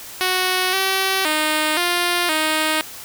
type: tone with pitch steps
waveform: 5% pulse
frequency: 369.4 / 383.5 / 308.1 / 350.8 / 311.9 Hz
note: F#4 / G4 / D#4 / F4 / D#4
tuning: -3 / -38 / -17 / +8 / +4 cents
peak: -6 dBFS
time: 0.21-2.81 s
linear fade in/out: 0 ms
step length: 520 ms
effects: white hiss -36 dBFS RMS until 3.04 s